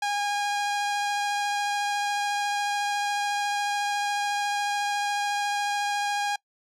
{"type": "tone with vibrato", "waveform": "sawtooth", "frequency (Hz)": 817, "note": "G#5", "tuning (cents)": -29, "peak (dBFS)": -21, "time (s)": [0.02, 6.36], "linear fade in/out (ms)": 5, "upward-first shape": "triangle", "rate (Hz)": 14, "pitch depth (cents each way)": 11, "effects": ["noise-tail reverb RT60 0.1 s tail -24 dB re dry", "low-pass 8000 Hz 12 dB/octave"]}